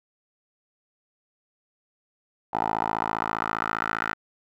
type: tone with band-pass filter sweep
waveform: 10% pulse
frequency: 55 Hz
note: A1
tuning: in tune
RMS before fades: -28 dBFS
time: 2.53-4.14 s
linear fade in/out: 10 ms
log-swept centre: 850 to 1500 Hz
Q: 3.4
effects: none